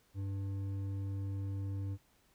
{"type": "tone with hard clipping", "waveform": "sine", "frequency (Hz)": 98, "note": "G2", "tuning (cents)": 0, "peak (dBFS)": -37, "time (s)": [0.14, 1.98], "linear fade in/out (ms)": 50, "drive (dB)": 7, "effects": ["pink hiss -70 dBFS RMS until 2.34 s"]}